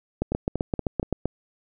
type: two click trains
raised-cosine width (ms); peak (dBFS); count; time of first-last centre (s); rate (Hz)
2; -13 / -10; 4 / 9; 0.32-1.029 / 0.22-1.256; 4.23 / 7.72
effects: none